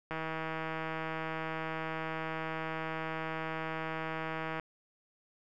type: click train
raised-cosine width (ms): 0.5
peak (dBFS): -22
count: 719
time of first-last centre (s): 0.11-4.598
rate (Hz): 160
effects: none